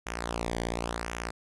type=tone with flanger; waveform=sawtooth; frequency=58.27 Hz; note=A#1; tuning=in tune; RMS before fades=-34 dBFS; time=0.06-1.31 s; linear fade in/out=10 ms; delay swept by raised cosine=0.23 to 0.76 ms; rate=0.92 Hz; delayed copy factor=-0.8; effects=resampled to 24000 Hz